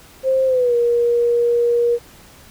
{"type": "tone with pitch glide", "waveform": "sine", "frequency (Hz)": [527, 475], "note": ["C5", "A#4"], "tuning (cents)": [12, 33], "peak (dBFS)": -13, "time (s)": [0.23, 1.99], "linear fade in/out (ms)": 50, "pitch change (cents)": -179, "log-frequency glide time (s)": [0.46, 0.75], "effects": ["pink hiss -45 dBFS RMS until 2.5 s"]}